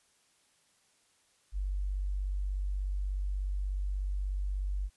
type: tone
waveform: sine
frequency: 48.29 Hz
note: G1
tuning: 25 cents flat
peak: -30 dBFS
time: 1.52-4.9 s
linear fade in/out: 50 ms
effects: white hiss -69 dBFS RMS until 4.96 s + resampled to 24000 Hz